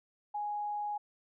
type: tone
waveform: sine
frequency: 830.6 Hz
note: G#5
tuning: in tune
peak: -33 dBFS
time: 0.34-0.98 s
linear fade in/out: 10 ms
effects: none